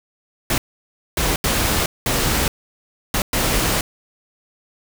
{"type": "noise bursts at uneven times", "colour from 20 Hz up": "pink", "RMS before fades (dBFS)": -19, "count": 6, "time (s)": [[0.5, 0.58], [1.17, 1.36], [1.44, 1.86], [2.06, 2.48], [3.14, 3.22], [3.33, 3.81]], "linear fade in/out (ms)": 2, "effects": []}